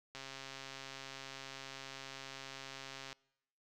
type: click train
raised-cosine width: 0.2 ms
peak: -29 dBFS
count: 403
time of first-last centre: 0.15-3.128 s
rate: 135 Hz
effects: noise-tail reverb RT60 0.9 s tail -26 dB re dry